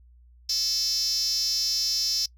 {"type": "tone with high-pass filter", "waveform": "5% pulse", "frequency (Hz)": 440, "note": "A4", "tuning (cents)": 0, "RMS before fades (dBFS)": -26, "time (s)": [0.49, 2.26], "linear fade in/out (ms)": 5, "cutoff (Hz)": 5200, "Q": 9.6, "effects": ["noise-tail reverb RT60 0.1 s tail -24 dB re dry", "added 60 Hz sine -51 dBFS peak until 2.37 s"]}